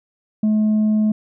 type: tone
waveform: sine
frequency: 214.4 Hz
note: A3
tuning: 45 cents flat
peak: -11 dBFS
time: 0.43-1.12 s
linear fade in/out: 5 ms
effects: tanh soft clip ceiling -13 dBFS